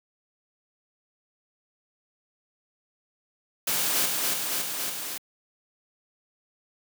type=noise with echo; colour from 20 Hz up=white; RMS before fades=-26 dBFS; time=3.67-4.06 s; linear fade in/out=5 ms; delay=280 ms; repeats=4; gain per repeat=-2 dB; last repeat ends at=5.18 s; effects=high-pass 150 Hz 12 dB/octave